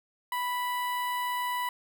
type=tone with notch filter; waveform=sawtooth; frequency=987 Hz; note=B5; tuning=1 cent flat; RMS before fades=-31 dBFS; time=0.32-1.69 s; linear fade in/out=2 ms; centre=5900 Hz; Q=0.65; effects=none